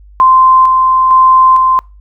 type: tone with tremolo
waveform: sine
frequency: 1040 Hz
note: C6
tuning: 11 cents flat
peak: -3 dBFS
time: 0.2-1.79 s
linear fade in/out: 0 ms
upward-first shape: square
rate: 1.1 Hz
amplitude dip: 30%
effects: noise-tail reverb RT60 0.3 s tail -26 dB re dry + added 50 Hz sine -35 dBFS peak until 2 s